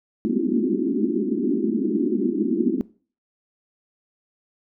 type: band-pass noise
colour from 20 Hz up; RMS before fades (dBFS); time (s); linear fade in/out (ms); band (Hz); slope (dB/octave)
pink; -22; 0.25-2.81; 0; 200 to 380; 96
effects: noise-tail reverb RT60 0.4 s tail -20 dB re dry